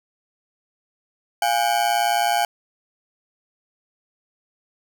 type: ring-modulated tone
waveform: 40% pulse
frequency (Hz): 760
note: F#5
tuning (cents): +46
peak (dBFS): -14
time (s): 1.42-2.45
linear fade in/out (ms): 2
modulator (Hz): 59.6
effects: none